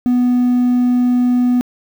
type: tone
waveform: triangle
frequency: 246.9 Hz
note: B3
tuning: in tune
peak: -8 dBFS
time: 0.06-1.61 s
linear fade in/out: 0 ms
effects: tanh soft clip ceiling -4 dBFS + 7-bit

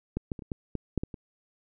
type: clicks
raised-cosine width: 3 ms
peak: -16 / -18 / -27 / -30 / -19 / -18 / -13 / -18 / -26 dBFS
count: 9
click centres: 0.17 / 0.318 / 0.392 / 0.422 / 0.518 / 0.753 / 0.977 / 1.035 / 1.142 s
effects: none

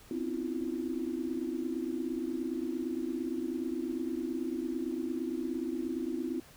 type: tone cluster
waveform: sine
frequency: 253.8 / 271.2 / 321.9 / 350.9 Hz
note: B3 / C#4 / E4 / F4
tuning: +47 / -38 / -41 / +8 cents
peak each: -37 / -40 / -36 / -38 dBFS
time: 0.11-6.4 s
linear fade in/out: 2 ms
effects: pink hiss -56 dBFS RMS until 6.56 s

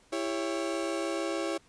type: chord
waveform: 35% pulse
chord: C# diminished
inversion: first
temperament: just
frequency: 332.6 / 399.1 / 554.4 Hz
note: E4 / G4 / C#5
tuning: +16 / +31 / 0 cents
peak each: -31 / -35 / -33 dBFS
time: 0.12-1.58 s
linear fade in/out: 10 ms
effects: pink hiss -62 dBFS RMS until 1.68 s + resampled to 22050 Hz

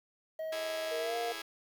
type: tone with pitch glide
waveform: triangle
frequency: 636 to 701.6 Hz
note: D#5 to F5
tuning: +38 to +8 cents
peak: -33 dBFS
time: 0.39-1.32 s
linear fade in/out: 5 ms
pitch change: +170 cents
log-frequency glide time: 0.98-1.16 s
type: chord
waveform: 5% pulse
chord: A major seventh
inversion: second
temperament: just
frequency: 330 / 412.5 / 440 / 550 Hz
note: E4 / G#4 / A4 / C#5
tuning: +2 / -12 / 0 / -14 cents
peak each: -33 / -34 / -39 / -38 dBFS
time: 0.52-1.42 s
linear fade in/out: 5 ms
type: tone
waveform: sine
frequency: 466.2 Hz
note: A#4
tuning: in tune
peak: -36 dBFS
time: 0.91-1.33 s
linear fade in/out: 10 ms
effects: 10-bit

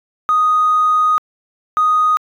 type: tone pair in turn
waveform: triangle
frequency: 1244.5 / 1244.5 Hz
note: D#6 / D#6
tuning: 0 / 0 cents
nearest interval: unison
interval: 0 cents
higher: neither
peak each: -7 dBFS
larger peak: neither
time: 0.29-1.18 / 1.77-2.17 s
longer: first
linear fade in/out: 0 ms
effects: tanh soft clip ceiling -8 dBFS

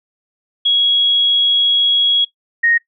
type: tone pair in turn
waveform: sine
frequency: 3322 / 1864.4 Hz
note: G#7 / A#6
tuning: 0 / 0 cents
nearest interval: minor seventh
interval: 1000 cents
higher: first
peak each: -10 / -11 dBFS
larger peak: first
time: 0.65-2.25 / 2.63-2.78 s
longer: first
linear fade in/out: 10 ms
effects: noise-tail reverb RT60 0.1 s tail -17 dB re dry

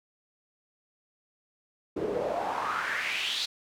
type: noise with band-pass filter sweep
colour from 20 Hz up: pink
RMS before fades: -31 dBFS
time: 1.96-3.46 s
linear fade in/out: 10 ms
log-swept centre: 350 to 4200 Hz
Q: 4.1
effects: none

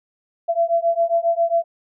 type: beating tone pair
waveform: sine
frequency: 671 / 678.4 Hz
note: E5 / E5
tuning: +31 / +50 cents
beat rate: 7.4 Hz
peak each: -19 dBFS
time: 0.48-1.64 s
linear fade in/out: 20 ms
effects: none

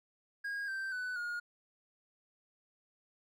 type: tone with pitch steps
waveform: triangle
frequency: 1633 / 1562.9 / 1495.7 / 1431.5 Hz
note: G#6 / G6 / F#6 / F6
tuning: -30 / -6 / +18 / +42 cents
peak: -34 dBFS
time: 0.44-1.4 s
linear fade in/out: 10 ms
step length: 240 ms
effects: none

